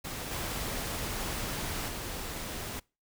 pink noise with level steps, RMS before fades -38 / -35 / -38 dBFS, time 0.04-2.8 s, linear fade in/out 10 ms, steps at 0.31 / 1.88 s, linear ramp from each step 2 ms, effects noise-tail reverb RT60 0.3 s tail -25 dB re dry

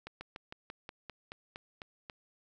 slowing click train, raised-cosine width 0.3 ms, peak -27 dBFS, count 11, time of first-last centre 0.07-2.098 s, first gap 140 ms, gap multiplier 1.08, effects none

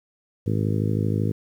harmonic tone, 52.8 Hz, G#1, 29 cents sharp, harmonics 2 / 3 / 4 / 5 / 6 / 7 / 8 / 9, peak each -23 / -27 / -29 / -31 / -33 / -34 / -35 / -36 dBFS, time 0.46-1.32 s, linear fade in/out 10 ms, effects 9-bit

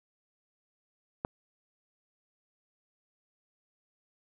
click, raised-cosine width 1 ms, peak -17 dBFS, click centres 1.249 s, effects none

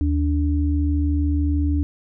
sine tone pair together, 76.9 / 290.3 Hz, D#2 / D4, -20 / -20 cents, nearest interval octave + major seventh, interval 2300 cents, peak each -18 / -23 dBFS, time 0.01-1.83 s, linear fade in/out 0 ms, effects none

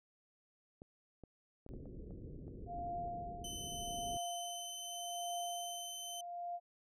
clicks, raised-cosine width 2 ms, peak -38 dBFS, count 10, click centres 0.819 / 1.237 / 1.664 / 1.737 / 1.857 / 2.108 / 2.48 / 2.79 / 2.869 / 3.077 s
pink low-pass noise, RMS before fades -49 dBFS, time 1.69-4.17 s, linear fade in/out 0 ms, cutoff 480 Hz, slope 48 dB/octave
sine tone with tremolo, 698.5 Hz, F5, in tune, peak -38 dBFS, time 2.66-6.6 s, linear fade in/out 50 ms, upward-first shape triangle, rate 0.83 Hz, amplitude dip 90%
20% pulse tone with pitch glide, 3042 to 3068 Hz, F#7 to G7, +47 to -38 cents, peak -38 dBFS, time 3.44-6.21 s, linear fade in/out 5 ms, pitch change +15 cents, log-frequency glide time 3.76-5.61 s
effects none

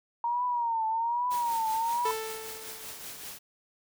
sine tone with vibrato, 934 Hz, A#5, 3 cents sharp, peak -26 dBFS, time 0.24-2.11 s, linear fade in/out 2 ms, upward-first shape triangle, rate 1.2 Hz, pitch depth 110 cents each way
white noise with tremolo, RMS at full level -40 dBFS, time 1.3-3.39 s, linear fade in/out 20 ms, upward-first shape triangle, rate 5.2 Hz, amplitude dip 50%
sawtooth tone with exponential decay, 441.6 Hz, A4, 6 cents sharp, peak -25 dBFS, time 2.05-3.3 s, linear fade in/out 5 ms, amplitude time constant 270 ms
effects none

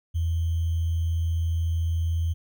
sine tone with sample-and-hold, 83 Hz, E2, 12 cents sharp, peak -22 dBFS, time 0.14-2.34 s, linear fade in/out 20 ms, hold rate 3150 Hz, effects none

